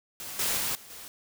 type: noise with level steps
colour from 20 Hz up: white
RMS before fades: -39 / -28 / -30 / -49 / -44 dBFS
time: 0.2-1.08 s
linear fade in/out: 0 ms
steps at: 0.39 / 0.57 / 0.75 / 0.9 s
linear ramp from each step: 2 ms
effects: none